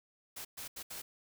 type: noise bursts at uneven times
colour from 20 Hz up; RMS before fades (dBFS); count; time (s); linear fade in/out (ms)
white; -44; 4; 0.36-0.45 / 0.57-0.68 / 0.76-0.83 / 0.9-1.02; 10
effects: none